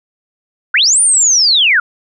sine linear two-way sweep, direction up then down, 1318.5 to 9397 to 1318.5 Hz, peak -7 dBFS, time 0.74-1.8 s, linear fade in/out 5 ms, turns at 1.01 s, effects none

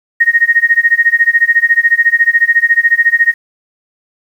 sine tone with tremolo, 1864.7 Hz, A#6, in tune, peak -3 dBFS, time 0.2-3.34 s, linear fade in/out 10 ms, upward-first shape sine, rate 14 Hz, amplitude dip 95%, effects 7-bit

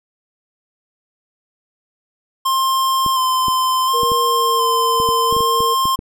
square tone with vibrato, 1046.5 Hz, C6, in tune, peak -15 dBFS, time 2.45-5.96 s, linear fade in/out 10 ms, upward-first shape square, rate 0.7 Hz, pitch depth 20 cents each way
clicks, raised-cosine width 3 ms, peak -14 dBFS, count 12, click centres 3.063 / 3.483 / 4.033 / 4.118 / 5.001 / 5.089 / 5.326 / 5.366 / 5.406 / 5.605 / 5.855 / 5.991 s
sine tone with pitch glide, 473.2 to 462.1 Hz, A#4 to A#4, +26 to -15 cents, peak -20 dBFS, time 3.93-5.75 s, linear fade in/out 20 ms, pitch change -41 cents, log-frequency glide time 4.23-4.53 s
effects none

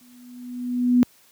sine tone with exponential growth, 246.4 Hz, B3, 4 cents flat, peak -11 dBFS, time 0.01-1.03 s, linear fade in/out 0 ms, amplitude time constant 220 ms, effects white hiss -56 dBFS RMS until 1.31 s + high-pass 80 Hz 12 dB/octave

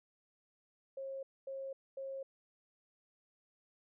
sine tone bursts, 540 Hz, C#5, 45 cents flat, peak -40 dBFS, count 3, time 0.97-2.23 s, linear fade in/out 5 ms, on 260 ms, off 240 ms, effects none

